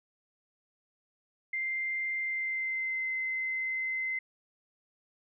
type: tone with pitch glide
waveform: sine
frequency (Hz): 2093 to 2061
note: C7 to C7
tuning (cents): 0 to -27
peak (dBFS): -30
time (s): 1.53-4.19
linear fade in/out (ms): 5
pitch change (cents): -27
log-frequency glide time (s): 2.19-3.14
effects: none